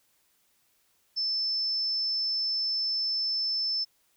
sine tone, 5280 Hz, E8, 2 cents sharp, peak -26 dBFS, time 1.16-3.85 s, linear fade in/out 20 ms, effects white hiss -69 dBFS RMS until 4.16 s

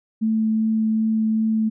sine tone with vibrato, 220 Hz, A3, in tune, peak -17 dBFS, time 0.21-1.7 s, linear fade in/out 20 ms, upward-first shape triangle, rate 2.6 Hz, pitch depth 8 cents each way, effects none

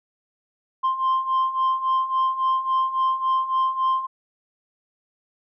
sine beating tone pair, 1046.5 / 1050.1 Hz, C6 / C6, 0 / +6 cents, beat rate 3.6 Hz, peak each -23 / -19 dBFS, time 0.83-4.07 s, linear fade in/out 20 ms, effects tanh soft clip ceiling -16 dBFS

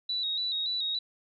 sine tone with vibrato, 3861 Hz, B7, 40 cents flat, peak -28 dBFS, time 0.09-0.99 s, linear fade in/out 5 ms, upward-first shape square, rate 3.5 Hz, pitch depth 42 cents each way, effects none

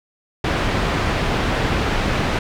pink low-pass noise, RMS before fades -20 dBFS, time 0.44-2.39 s, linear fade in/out 5 ms, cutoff 3000 Hz, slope 12 dB/octave, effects none

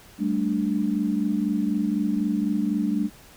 sine chord, G suspended second, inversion none, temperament equal, 196 / 220 / 293.7 Hz, G3 / A3 / D4, 0 / 0 / 0 cents, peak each -26 / -25 / -26 dBFS, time 0.18-3.1 s, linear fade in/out 50 ms, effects pink hiss -50 dBFS RMS until 3.36 s

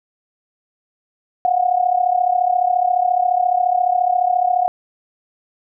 sine tone with amplitude modulation, 724 Hz, F#5, 38 cents flat, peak -10 dBFS, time 1.45-4.68 s, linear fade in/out 0 ms, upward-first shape sine, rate 34.4 Hz, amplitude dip 80%, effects none

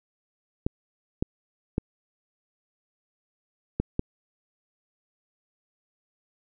clicks, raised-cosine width 3 ms, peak -11 dBFS, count 5, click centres 0.665 / 1.225 / 1.781 / 3.8 / 3.994 s, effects none

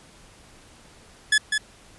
sawtooth tone with echo, 1711 Hz, A6, 49 cents flat, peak -12 dBFS, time 1.32-1.38 s, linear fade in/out 5 ms, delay 200 ms, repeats 1, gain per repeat -5 dB, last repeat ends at 1.58 s, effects pink hiss -51 dBFS RMS until 1.98 s + resampled to 24000 Hz

